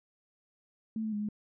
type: tone with pitch steps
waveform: sine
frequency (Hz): 220.7 / 217.8 / 207.7 / 210.1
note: A3 / A3 / G#3 / G#3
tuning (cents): +5 / -17 / 0 / +20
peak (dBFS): -31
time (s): 0.96-1.288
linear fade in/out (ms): 2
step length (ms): 82
effects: none